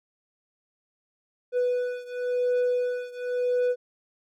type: beating tone pair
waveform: triangle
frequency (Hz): 493.9 / 494.84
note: B4 / B4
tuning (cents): 0 / +3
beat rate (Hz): 0.94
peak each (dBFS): -24 / -26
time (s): 1.52-3.76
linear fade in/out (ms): 50
effects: none